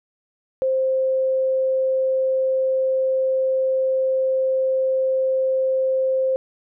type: tone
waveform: sine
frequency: 525 Hz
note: C5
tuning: 6 cents sharp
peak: -17 dBFS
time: 0.62-6.36 s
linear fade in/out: 0 ms
effects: none